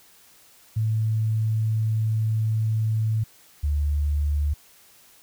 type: tone pair in turn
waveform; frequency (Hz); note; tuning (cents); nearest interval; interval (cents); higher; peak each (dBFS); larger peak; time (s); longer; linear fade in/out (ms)
sine; 110 / 73.42; A2 / D2; 0 / 0; perfect fifth; 700; first; -20; neither; 0.76-3.24 / 3.63-4.54; first; 10
effects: white hiss -54 dBFS RMS until 5.22 s